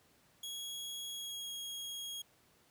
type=tone with pitch glide; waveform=sawtooth; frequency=3322 to 3286 Hz; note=G#7 to G#7; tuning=0 to -19 cents; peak=-38 dBFS; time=0.43-2.22 s; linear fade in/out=5 ms; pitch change=-19 cents; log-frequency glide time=1.1-1.53 s; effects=pink hiss -68 dBFS RMS until 2.7 s + high-pass 80 Hz 12 dB/octave